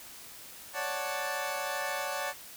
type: chord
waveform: 20% pulse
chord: D major seventh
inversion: third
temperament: equal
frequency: 554.4 / 587.3 / 740 / 880 Hz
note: C#5 / D5 / F#5 / A5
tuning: 0 / 0 / 0 / 0 cents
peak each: -33 dBFS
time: 0.73-2.34 s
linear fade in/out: 50 ms
effects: white hiss -48 dBFS RMS until 2.56 s